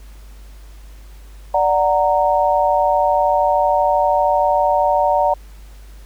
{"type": "chord", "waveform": "sine", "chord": "D augmented", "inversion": "none", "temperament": "equal with one note detuned", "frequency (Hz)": [587.3, 740, 927], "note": ["D5", "F#5", "A#5"], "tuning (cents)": [0, 0, -10], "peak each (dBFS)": -17, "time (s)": [1.54, 5.34], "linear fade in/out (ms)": 5, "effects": ["added 50 Hz sine -36 dBFS peak until 6.05 s", "pink hiss -50 dBFS RMS until 6.05 s"]}